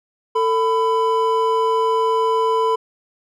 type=tone pair together; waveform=triangle; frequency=446.5 / 1000 Hz; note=A4 / B5; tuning=+25 / +21 cents; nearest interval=octave + major second; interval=1396 cents; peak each=-16 dBFS; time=0.35-2.76 s; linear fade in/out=10 ms; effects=none